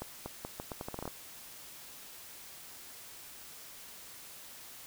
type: accelerating click train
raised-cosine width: 1 ms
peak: -24 dBFS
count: 12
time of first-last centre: 0.02-1.077 s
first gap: 240 ms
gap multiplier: 0.79
effects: white hiss -50 dBFS RMS until 4.86 s